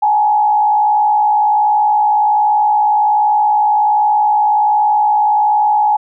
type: tone with frequency modulation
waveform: sine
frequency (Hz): 843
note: G#5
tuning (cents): +26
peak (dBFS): -9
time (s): 0.02-5.97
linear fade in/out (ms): 10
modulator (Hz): 61.3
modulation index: 0.62
effects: none